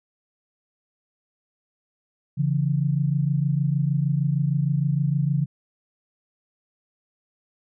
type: tone pair together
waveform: sine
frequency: 140.01 / 166.5 Hz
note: C#3 / E3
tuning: +18 / +18 cents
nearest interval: minor third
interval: 300 cents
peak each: -21 / -24 dBFS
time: 2.37-5.46 s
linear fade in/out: 20 ms
effects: none